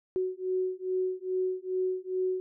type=beating tone pair; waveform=sine; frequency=370 / 372.4 Hz; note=F#4 / F#4; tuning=0 / +11 cents; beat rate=2.4 Hz; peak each=-31 dBFS; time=0.16-2.4 s; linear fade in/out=0 ms; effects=none